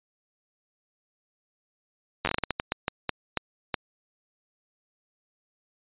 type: slowing click train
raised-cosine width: 0.3 ms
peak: -9 dBFS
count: 15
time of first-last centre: 2.25-3.742 s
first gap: 10 ms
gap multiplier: 1.32
effects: resampled to 8000 Hz